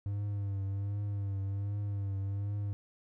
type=tone with vibrato; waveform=triangle; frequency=100 Hz; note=G2; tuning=35 cents sharp; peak=-30 dBFS; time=0.06-2.73 s; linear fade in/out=0 ms; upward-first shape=triangle; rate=1.3 Hz; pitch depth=50 cents each way; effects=none